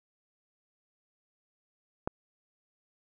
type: click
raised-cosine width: 1 ms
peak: -16 dBFS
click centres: 2.075 s
effects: none